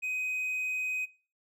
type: tone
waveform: triangle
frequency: 2512 Hz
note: D#7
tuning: 16 cents sharp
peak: -29 dBFS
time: 0.02-1.06 s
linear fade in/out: 20 ms
effects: noise-tail reverb RT60 0.4 s tail -22 dB re dry